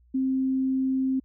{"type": "tone", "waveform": "sine", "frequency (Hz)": 263.4, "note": "C4", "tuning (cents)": 12, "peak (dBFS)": -22, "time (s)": [0.14, 1.2], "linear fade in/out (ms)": 10, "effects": ["added 60 Hz sine -56 dBFS peak until 1.24 s"]}